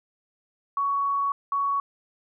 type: tone bursts at uneven times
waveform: sine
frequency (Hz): 1119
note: C#6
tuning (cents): +16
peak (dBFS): -22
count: 2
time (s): 0.77-1.32 / 1.52-1.8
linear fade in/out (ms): 2
effects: none